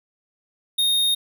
square tone, 3700 Hz, A#7, 14 cents flat, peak -18 dBFS, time 0.78-1.15 s, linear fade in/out 10 ms, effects none

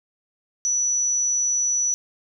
sine tone, 5920 Hz, F#8, in tune, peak -19 dBFS, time 0.65-1.94 s, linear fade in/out 0 ms, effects none

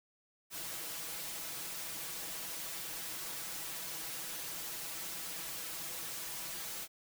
white noise with comb filter, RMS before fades -42 dBFS, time 0.5-6.88 s, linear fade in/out 50 ms, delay 6.1 ms, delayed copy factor +0.95, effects none

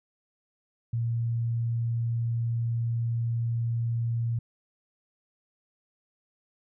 sine tone, 116.54 Hz, A#2, in tune, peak -25 dBFS, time 0.93-4.39 s, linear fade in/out 5 ms, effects none

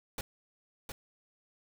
pink noise with echo, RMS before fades -37 dBFS, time 0.18-0.21 s, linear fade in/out 2 ms, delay 710 ms, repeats 1, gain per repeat -5 dB, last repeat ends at 0.92 s, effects none

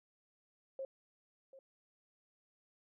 sine tone with echo, 536 Hz, C5, 42 cents sharp, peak -39 dBFS, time 0.79-0.85 s, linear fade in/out 2 ms, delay 740 ms, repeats 1, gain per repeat -15 dB, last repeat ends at 1.59 s, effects none

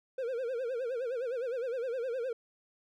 triangle tone with vibrato, 493.9 Hz, B4, in tune, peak -30 dBFS, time 0.18-2.33 s, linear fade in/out 5 ms, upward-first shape sine, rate 9.7 Hz, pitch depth 140 cents each way, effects none

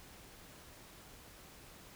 silence, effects pink hiss -56 dBFS RMS until 1.95 s

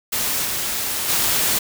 white noise with level steps, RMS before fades -22 / -24 / -19 dBFS, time 0.12-1.59 s, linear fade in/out 10 ms, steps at 0.44 / 1.08 s, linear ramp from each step 20 ms, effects none

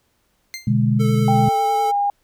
20% pulse tone with exponential decay, 2093 Hz, C7, in tune, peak -20 dBFS, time 0.54-0.73 s, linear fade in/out 0 ms, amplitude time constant 41 ms
sine chord, G# diminished, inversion first, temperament equal, 123.47 / 146.83 / 207.7 Hz, B2 / D3 / G#3, 0 / 0 / 0 cents, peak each -17 / -22 / -18 dBFS, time 0.67-1.49 s, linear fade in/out 5 ms
square tone with vibrato, 440 Hz, A4, in tune, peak -25 dBFS, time 0.99-1.92 s, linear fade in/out 20 ms, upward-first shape sine, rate 10 Hz, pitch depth 19 cents each way
sine tone with pitch glide, 790 to 809.9 Hz, G5 to G#5, +13 to -44 cents, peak -16 dBFS, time 1.28-2.1 s, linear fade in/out 2 ms, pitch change +43 cents, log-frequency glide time 1.44-1.78 s
effects pink hiss -65 dBFS RMS until 2.23 s

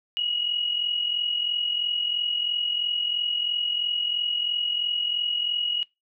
sine tone pair together, 2864 / 2907 Hz, F7 / F#7, +43 / -31 cents, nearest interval unison, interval 26 cents, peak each -31 / -25 dBFS, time 0.17-5.83 s, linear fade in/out 0 ms, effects noise-tail reverb RT60 0.2 s tail -21 dB re dry

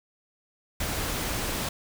pink noise, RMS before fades -30 dBFS, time 0.8-1.69 s, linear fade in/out 5 ms, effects none

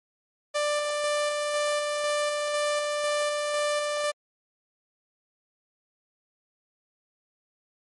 sawtooth tone with tremolo, 591 Hz, D5, 11 cents sharp, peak -20 dBFS, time 0.54-4.12 s, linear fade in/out 20 ms, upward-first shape square, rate 2 Hz, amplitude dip 25%, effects MP3 48 kbps

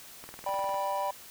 click train, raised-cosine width 0.5 ms, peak -29 dBFS, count 11, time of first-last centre 0.24-0.743 s, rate 19.9 Hz
triangle chord, G major, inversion second, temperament just, 588 / 784 / 980 Hz, D5 / G5 / B5, +2 / 0 / -14 cents, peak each -32 / -32 / -30 dBFS, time 0.46-1.11 s, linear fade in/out 5 ms
effects white hiss -49 dBFS RMS until 1.3 s

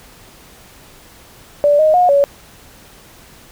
sine tone with pitch steps, 582 / 622 / 720 / 564 Hz, D5 / D#5 / F#5 / C#5, -16 / -1 / -47 / +30 cents, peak -8 dBFS, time 1.64-2.24 s, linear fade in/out 0 ms, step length 150 ms, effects pink hiss -43 dBFS RMS until 3.51 s

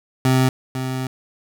25% pulse tone pair in turn, 129.9 / 129.9 Hz, C3 / C3, -12 / -12 cents, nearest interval unison, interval 0 cents, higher neither, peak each -10 / -19 dBFS, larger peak first, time 0.25-0.49 / 0.75-1.07 s, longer second, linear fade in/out 2 ms, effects none

